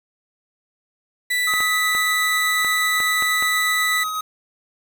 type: tone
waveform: 35% pulse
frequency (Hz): 1975.5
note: B6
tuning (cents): 0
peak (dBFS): -17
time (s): 1.3-4.04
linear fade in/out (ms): 10
type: tone with tremolo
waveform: square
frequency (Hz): 1264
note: D#6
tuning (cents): +27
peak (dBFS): -23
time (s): 1.47-4.21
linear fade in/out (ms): 5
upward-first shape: sine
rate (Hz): 8.2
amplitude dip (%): 25
type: clicks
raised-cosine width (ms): 0.5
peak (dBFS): -15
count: 7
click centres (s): 1.538 / 1.605 / 1.95 / 2.647 / 3.003 / 3.224 / 3.425
effects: 7-bit